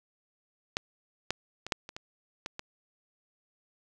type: clicks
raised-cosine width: 0.2 ms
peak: -11 / -11 / -21 / -9 / -25 / -22 / -18 / -20 dBFS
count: 8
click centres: 0.769 / 1.306 / 1.666 / 1.722 / 1.891 / 1.965 / 2.461 / 2.594 s
effects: none